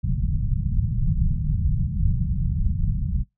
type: low-pass noise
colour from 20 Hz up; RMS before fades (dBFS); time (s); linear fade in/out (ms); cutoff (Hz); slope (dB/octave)
pink; -22; 0.03-3.24; 20; 180; 48
effects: noise-tail reverb RT60 0.2 s tail -25 dB re dry